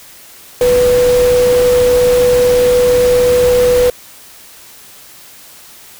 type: tone in noise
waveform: sine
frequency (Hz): 493.9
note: B4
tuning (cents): 0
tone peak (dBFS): -7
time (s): 0.61-3.9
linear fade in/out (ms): 2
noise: pink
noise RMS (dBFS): -21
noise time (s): 0.61-3.9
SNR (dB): +11
effects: white hiss -38 dBFS RMS until 5.99 s